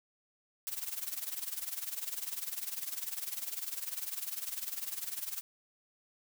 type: noise with tremolo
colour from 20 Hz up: blue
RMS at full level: -36 dBFS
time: 0.67-5.41 s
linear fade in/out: 0 ms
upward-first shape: sine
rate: 20 Hz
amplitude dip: 80%
effects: none